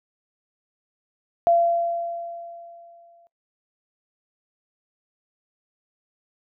sine tone with exponential decay, 683 Hz, F5, 39 cents flat, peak -13 dBFS, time 1.47-3.27 s, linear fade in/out 0 ms, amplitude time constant 390 ms, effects noise-tail reverb RT60 0.2 s tail -26 dB re dry

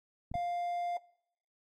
clicks, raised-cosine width 5 ms, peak -29 dBFS, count 2, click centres 0.316 / 0.355 s
triangle tone, 700 Hz, F5, 4 cents sharp, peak -30 dBFS, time 0.34-0.97 s, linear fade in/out 2 ms
effects noise-tail reverb RT60 0.7 s tail -22 dB re dry + AAC 48 kbps

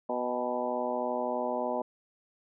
harmonic tone with a mistuned harmonic, 123.47 Hz, B2, in tune, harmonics 2 / 3 / 4 / 5 / 6 / 7 / 8, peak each -37 / -39 / -36 / -33 / -38 / -37 / -39 dBFS, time 0.09-1.82 s, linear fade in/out 5 ms, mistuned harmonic 6, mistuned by +71 cents, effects none

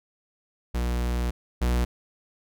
45% pulse tone pair in turn, 60.2 / 60.79 Hz, B1 / B1, -44 / -27 cents, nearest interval unison, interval 17 cents, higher second, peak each -24 / -21 dBFS, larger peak second, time 0.74-1.31 / 1.61-1.85 s, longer first, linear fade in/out 10 ms, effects none

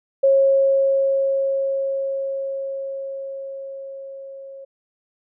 sine tone with level ramp, 544 Hz, C#5, 33 cents flat, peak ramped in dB -11 to -35 dBFS, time 0.23-4.65 s, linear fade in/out 10 ms, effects none

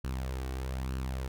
sawtooth tone with flanger, 65.1 Hz, C2, 8 cents flat, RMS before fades -35 dBFS, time 0.04-1.28 s, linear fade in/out 5 ms, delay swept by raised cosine 0.69 to 2.69 ms, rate 1.1 Hz, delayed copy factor +0.5, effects none

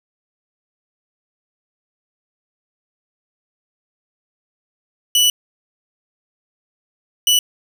sawtooth tone bursts at uneven times, 2960 Hz, F#7, in tune, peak -8 dBFS, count 2, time 5.15-5.3 / 7.27-7.39 s, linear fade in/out 2 ms, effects none

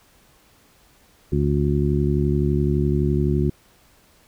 harmonic tone, 71.8 Hz, D2, 39 cents flat, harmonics 1 / 2 / 3 / 4 / 5, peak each -23 / -21 / -25 / -29 / -24 dBFS, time 1.32-3.5 s, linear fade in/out 5 ms, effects pink hiss -56 dBFS RMS until 4.27 s

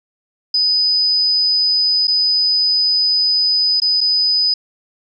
sine tone with dropouts, 4994 Hz, D#8, 6 cents sharp, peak -12 dBFS, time 0.54-4.54 s, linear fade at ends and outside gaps 5 ms, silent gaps 2.072-2.079 / 3.801-3.818 / 4.007-4.011 s, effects none

